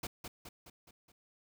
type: noise with echo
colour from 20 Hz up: pink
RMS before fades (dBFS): -39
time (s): 0.03-0.07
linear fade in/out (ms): 5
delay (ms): 210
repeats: 5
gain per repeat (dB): -5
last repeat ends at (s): 1.12
effects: none